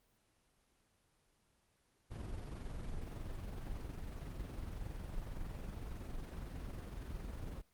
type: noise with amplitude modulation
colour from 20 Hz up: brown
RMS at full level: -42 dBFS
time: 2.1-7.62 s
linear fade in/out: 20 ms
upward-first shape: sine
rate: 21.8 Hz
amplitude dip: 40%
effects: pink hiss -75 dBFS RMS until 7.73 s + Opus 24 kbps